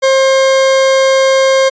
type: tone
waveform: 40% pulse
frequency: 533 Hz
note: C5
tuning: 32 cents sharp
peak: -6 dBFS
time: 0.02-1.7 s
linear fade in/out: 20 ms
effects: resampled to 16000 Hz